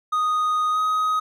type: tone with pitch glide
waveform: triangle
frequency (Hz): 1242 to 1257.9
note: D#6 to D#6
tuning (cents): -3 to +19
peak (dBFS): -17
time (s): 0.12-1.2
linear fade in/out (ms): 10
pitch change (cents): +22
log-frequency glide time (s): 0.72-0.78
effects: none